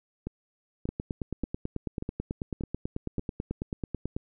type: two click trains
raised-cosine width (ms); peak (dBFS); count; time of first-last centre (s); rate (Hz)
3; -20 / -18; 6 / 31; 0.27-3.194 / 0.89-4.165; 1.71 / 9.16
effects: none